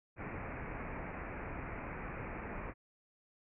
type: low-pass noise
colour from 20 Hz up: pink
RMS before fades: -43 dBFS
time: 0.16-2.74 s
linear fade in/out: 50 ms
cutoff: 2500 Hz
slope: 96 dB/octave
effects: none